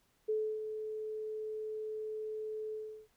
sine tone with ADSR envelope, 432.4 Hz, A4, 30 cents flat, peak -29 dBFS, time 0.28-3.08 s, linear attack 15 ms, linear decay 300 ms, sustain -8 dB, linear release 350 ms, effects pink hiss -73 dBFS RMS until 3.16 s

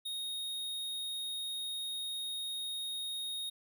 square tone, 3729 Hz, A#7, in tune, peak -37 dBFS, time 0.05-3.5 s, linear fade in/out 10 ms, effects none

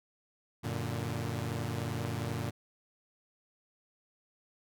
sawtooth chord, Gb augmented, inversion none, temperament equal with one note detuned, 94.01 / 116.54 / 146.83 Hz, Gb2 / Bb2 / D3, +28 / 0 / 0 cents, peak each -35 / -32 / -35 dBFS, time 0.63-2.51 s, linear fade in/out 20 ms, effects none

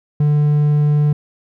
triangle tone, 148.1 Hz, D3, 15 cents sharp, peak -9 dBFS, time 0.2-1.13 s, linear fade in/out 5 ms, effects none

